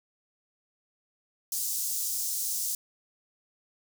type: high-pass noise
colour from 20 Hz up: pink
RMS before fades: -31 dBFS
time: 1.52-2.75 s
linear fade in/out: 2 ms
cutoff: 5900 Hz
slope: 24 dB/octave
effects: none